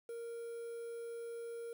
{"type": "tone with quantisation", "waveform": "triangle", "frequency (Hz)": 466.2, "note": "A#4", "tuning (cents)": 0, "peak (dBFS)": -40, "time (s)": [0.09, 1.73], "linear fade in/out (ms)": 2, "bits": 10, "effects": []}